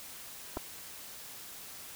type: clicks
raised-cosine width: 1 ms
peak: -22 dBFS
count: 2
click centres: 0.57 / 0.573 s
effects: white hiss -47 dBFS RMS until 1.95 s